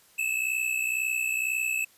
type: tone pair together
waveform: square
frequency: 2579 / 2641 Hz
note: E7 / E7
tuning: -39 / +3 cents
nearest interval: unison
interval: 42 cents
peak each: -30 / -29 dBFS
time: 0.18-1.85 s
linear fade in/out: 10 ms
effects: white hiss -59 dBFS RMS until 1.97 s + resampled to 32000 Hz